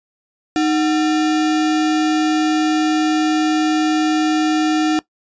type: tone with sample-and-hold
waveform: sine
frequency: 310 Hz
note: D#4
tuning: 6 cents flat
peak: -13 dBFS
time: 0.56-4.99 s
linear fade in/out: 0 ms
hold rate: 1050 Hz
effects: noise-tail reverb RT60 0.1 s tail -20 dB re dry + resampled to 16000 Hz